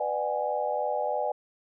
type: chord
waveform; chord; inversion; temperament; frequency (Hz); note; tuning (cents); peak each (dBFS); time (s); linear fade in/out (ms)
sine; G# half-diminished seventh; first; just; 498.4 / 598 / 747.5 / 830.6; B4 / D5 / F#5 / G#5; +16 / +31 / +17 / 0; -33 / -30 / -33 / -31; 0-1.32; 5
effects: none